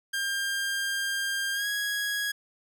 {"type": "tone with pitch glide", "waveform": "sawtooth", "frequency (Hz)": [1600, 1658.3], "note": ["G6", "G#6"], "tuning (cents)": [35, -3], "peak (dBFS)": -24, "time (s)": [0.13, 2.32], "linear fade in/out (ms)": 10, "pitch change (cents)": 62, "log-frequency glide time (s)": [1.53, 1.67], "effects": []}